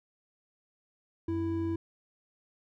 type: tone pair together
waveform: triangle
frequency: 92.67 / 330 Hz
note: F#2 / E4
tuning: +3 / +2 cents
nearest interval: octave + minor seventh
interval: 2199 cents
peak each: -33 / -28 dBFS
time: 1.28-1.76 s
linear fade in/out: 5 ms
effects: none